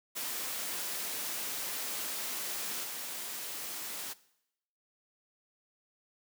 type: noise with level steps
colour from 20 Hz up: white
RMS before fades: -37 / -40 dBFS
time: 0.15-4.14 s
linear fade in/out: 20 ms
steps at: 2.83 s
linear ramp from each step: 20 ms
effects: noise-tail reverb RT60 0.8 s tail -19 dB re dry + high-pass 200 Hz 12 dB/octave